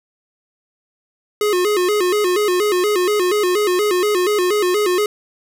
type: tone with vibrato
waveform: square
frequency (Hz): 388.7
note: G4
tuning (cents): -15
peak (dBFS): -15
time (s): 1.41-5.06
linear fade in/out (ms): 2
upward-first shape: square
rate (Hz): 4.2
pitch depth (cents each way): 130
effects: none